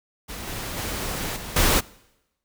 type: noise with level steps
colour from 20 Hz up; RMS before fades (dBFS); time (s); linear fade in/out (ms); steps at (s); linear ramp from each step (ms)
pink; -35 / -32 / -29 / -35 / -19; 0.28-1.81; 20; 0.47 / 0.77 / 1.36 / 1.56; 5
effects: noise-tail reverb RT60 0.9 s tail -23 dB re dry